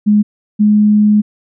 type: tone pair in turn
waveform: sine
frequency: 209 / 210 Hz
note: G#3 / G#3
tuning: +11 / +19 cents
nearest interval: unison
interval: 8 cents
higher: second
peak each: -6 dBFS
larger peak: neither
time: 0.06-0.23 / 0.59-1.22 s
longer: second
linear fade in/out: 20 ms
effects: none